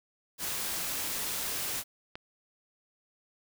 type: noise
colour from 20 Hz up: white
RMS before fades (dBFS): -34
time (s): 0.38-1.84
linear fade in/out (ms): 50
type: click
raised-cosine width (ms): 0.3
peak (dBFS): -24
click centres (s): 2.155
effects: none